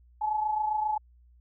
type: tone pair together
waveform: sine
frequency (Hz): 852.5 / 880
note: G#5 / A5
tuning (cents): +45 / 0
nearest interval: minor second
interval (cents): 55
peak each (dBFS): -26 / -34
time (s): 0.21-0.98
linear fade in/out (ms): 10
effects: added 60 Hz sine -55 dBFS peak until 1.4 s